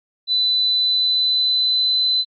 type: tone with pitch glide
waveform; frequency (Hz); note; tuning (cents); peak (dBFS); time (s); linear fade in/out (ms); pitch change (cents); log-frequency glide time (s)
sine; 3998 to 4028; B7 to B7; +20 to +33; -15; 0.27-2.25; 50; +13; 0.73-2.01
effects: Opus 48 kbps